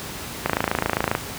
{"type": "click train", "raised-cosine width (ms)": 0.5, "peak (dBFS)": -4, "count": 20, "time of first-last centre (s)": [0.46, 1.151], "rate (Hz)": 27.5, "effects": ["pink hiss -33 dBFS RMS until 1.38 s", "high-pass 60 Hz 12 dB/octave"]}